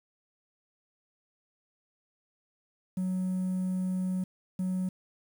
triangle tone bursts at uneven times, 185 Hz, F#3, in tune, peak -25 dBFS, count 2, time 2.97-4.24 / 4.59-4.89 s, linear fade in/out 5 ms, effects tanh soft clip ceiling -22 dBFS + 9-bit

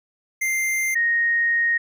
square / sine tone pair in turn, 2093 / 1865.6 Hz, C7 / A#6, 0 / +1 cents, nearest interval major second, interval 199 cents, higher first, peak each -21 / -17 dBFS, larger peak second, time 0.41-0.95 / 0.95-1.78 s, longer second, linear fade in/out 10 ms, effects none

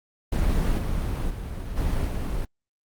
brown noise with level steps, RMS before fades -22 / -26 / -32 / -24 / -27 dBFS, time 0.32-2.45 s, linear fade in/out 5 ms, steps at 0.77 / 1.29 / 1.76 / 2.06 s, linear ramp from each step 20 ms, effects Opus 32 kbps

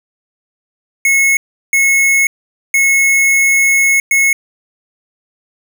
square tone bursts at uneven times, 2183 Hz, C#7, 27 cents flat, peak -9 dBFS, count 4, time 1.05-1.37 / 1.73-2.27 / 2.74-4 / 4.11-4.33 s, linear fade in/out 2 ms, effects none

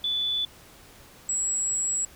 sine tone pair in turn, 3473 / 7741 Hz, A7 / B8, -23 / -36 cents, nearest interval octave + major second, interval 1387 cents, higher second, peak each -24 dBFS, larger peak neither, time 0.04-0.45 / 1.29-2.05 s, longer second, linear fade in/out 2 ms, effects pink hiss -51 dBFS RMS until 2.15 s

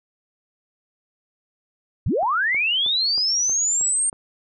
sine linear sweep, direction up, 54.4 to 8800 Hz, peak -18 dBFS, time 2.06-4.1 s, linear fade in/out 5 ms
click train, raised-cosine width 1 ms, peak -25 dBFS, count 7, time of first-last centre 2.23-4.129 s, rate 3.16 Hz
effects none

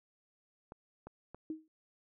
clicks, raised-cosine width 1 ms, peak -33 dBFS, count 3, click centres 0.721 / 1.07 / 1.346 s
sine tone with exponential decay, 315.1 Hz, D#4, 22 cents sharp, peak -33 dBFS, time 1.5-1.68 s, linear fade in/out 2 ms, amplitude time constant 37 ms
effects none

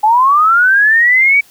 sine linear sweep, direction up, 830.6 to 2296 Hz, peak -6 dBFS, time 0.03-1.41 s, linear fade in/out 10 ms, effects white hiss -46 dBFS RMS until 1.5 s

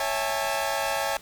sawtooth chord, A major seventh, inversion first, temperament equal with one note detuned, 554.4 / 659.3 / 812.1 / 880 Hz, C#5 / E5 / G#5 / A5, 0 / 0 / -39 / 0 cents, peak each -27 dBFS, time 0-1.17 s, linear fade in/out 2 ms, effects pink hiss -48 dBFS RMS until 1.21 s

